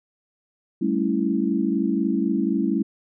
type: chord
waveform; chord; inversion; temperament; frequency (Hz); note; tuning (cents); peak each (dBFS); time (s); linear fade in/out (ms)
sine; A dominant seventh; third; equal; 196 / 220 / 277.2 / 329.6; G3 / A3 / C#4 / E4; 0 / 0 / 0 / 0; -25; 0.81-2.83; 10
effects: none